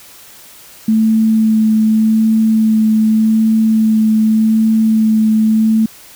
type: tone with vibrato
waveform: sine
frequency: 219.6 Hz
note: A3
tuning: 3 cents flat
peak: -8 dBFS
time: 0.88-5.86 s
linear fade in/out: 5 ms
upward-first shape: sine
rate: 0.85 Hz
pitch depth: 12 cents each way
effects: white hiss -39 dBFS RMS until 6.15 s